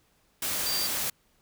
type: tone in noise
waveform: sine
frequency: 4699 Hz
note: D8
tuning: in tune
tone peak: -29 dBFS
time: 0.66-0.87 s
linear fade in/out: 5 ms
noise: white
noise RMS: -30 dBFS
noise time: 0.42-1.1 s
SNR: -2 dB
effects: pink hiss -67 dBFS RMS until 1.41 s